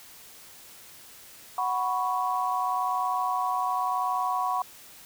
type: chord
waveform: sine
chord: F# suspended fourth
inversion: none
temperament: equal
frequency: 740 / 987.8 / 1108.7 Hz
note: F#5 / B5 / C#6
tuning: 0 / 0 / 0 cents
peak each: -29 dBFS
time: 1.58-4.62 s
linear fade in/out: 2 ms
effects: white hiss -49 dBFS RMS until 5.05 s